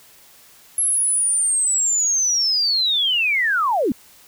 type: linear sweep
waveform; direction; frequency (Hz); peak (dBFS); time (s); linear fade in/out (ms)
sine; down; 11175 to 207.3; -16; 0.78-3.92; 2
effects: white hiss -49 dBFS RMS until 4.27 s